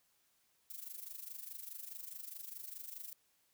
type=noise with amplitude modulation; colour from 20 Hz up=violet; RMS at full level=-45 dBFS; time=0.7-3.13 s; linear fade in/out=2 ms; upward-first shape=sine; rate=24.8 Hz; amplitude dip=75%; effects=white hiss -75 dBFS RMS until 3.53 s